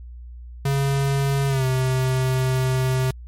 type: tone with pitch glide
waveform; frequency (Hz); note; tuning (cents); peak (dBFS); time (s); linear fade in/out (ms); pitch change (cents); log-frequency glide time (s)
square; 138.3 to 129.79; C#3 to C3; -4 to -14; -19; 0.65-3.11; 5; -110; 1.48-1.65
effects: added 60 Hz sine -35 dBFS peak until 3.27 s + MP3 64 kbps